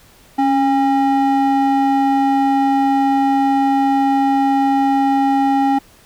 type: ring-modulated tone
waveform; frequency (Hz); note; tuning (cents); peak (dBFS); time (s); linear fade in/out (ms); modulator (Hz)
triangle; 543; C#5; -36; -7; 0.38-5.79; 10; 267
effects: pink hiss -48 dBFS RMS until 6.05 s

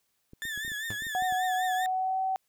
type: clicks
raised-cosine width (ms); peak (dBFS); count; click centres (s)
3; -35; 10; 0.334 / 0.453 / 0.576 / 0.649 / 0.679 / 0.718 / 1.022 / 1.068 / 1.223 / 1.324
type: tone with vibrato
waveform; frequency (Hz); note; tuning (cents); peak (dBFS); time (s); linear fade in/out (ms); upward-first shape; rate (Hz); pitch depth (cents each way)
35% pulse; 1753; A6; -7; -31; 0.42-1.86; 0; triangle; 5.1; 94
type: tone with exponential decay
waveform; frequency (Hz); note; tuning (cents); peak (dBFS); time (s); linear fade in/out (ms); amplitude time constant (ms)
sawtooth; 104.7; G#2; +15; -30; 0.9-1.01; 0; 22
type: tone with pitch glide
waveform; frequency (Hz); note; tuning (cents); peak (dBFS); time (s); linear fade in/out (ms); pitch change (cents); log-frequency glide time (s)
sine; 740 to 760.4; F#5 to F#5; 0 to +47; -26; 1.15-2.36; 0; +47; 1.75-2.2
effects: white hiss -75 dBFS RMS until 2.48 s

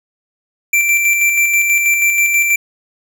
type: tone with tremolo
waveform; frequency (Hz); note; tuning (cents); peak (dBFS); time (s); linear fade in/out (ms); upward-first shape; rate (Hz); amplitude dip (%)
square; 2349; D7; 0; -10; 0.73-2.56; 5; square; 6.2; 35
effects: none

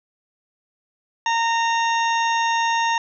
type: harmonic tone with a mistuned harmonic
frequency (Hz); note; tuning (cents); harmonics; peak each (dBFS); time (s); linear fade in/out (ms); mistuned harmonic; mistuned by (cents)
921; A#5; -21; 1 / 2 / 3 / 4 / 6 / 7; -19 / -25 / -29 / -31 / -35 / -36; 1.26-2.98; 2; 6; +19
effects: none

